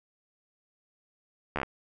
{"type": "slowing click train", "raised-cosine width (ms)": 0.5, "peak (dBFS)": -15, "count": 6, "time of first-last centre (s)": [1.56, 1.632], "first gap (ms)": 13, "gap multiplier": 1.05, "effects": []}